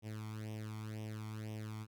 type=tone with flanger; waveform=sawtooth; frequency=108.2 Hz; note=A2; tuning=29 cents flat; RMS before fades=-44 dBFS; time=0.02-1.87 s; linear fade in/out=50 ms; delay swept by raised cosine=0.34 to 0.91 ms; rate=2 Hz; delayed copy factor=+0.8; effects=none